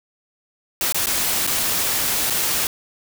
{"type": "noise with dropouts", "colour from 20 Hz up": "white", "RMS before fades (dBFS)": -21, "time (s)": [0.81, 2.67], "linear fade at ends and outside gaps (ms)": 1, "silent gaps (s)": [[0.924, 0.945], [1.059, 1.069], [1.467, 1.474], [2.3, 2.305]], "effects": []}